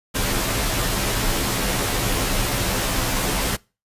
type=noise with comb filter; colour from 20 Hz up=pink; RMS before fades=-22 dBFS; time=0.14-3.57 s; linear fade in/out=20 ms; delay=13 ms; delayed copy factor=-0.75; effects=noise-tail reverb RT60 0.3 s tail -24 dB re dry + resampled to 32000 Hz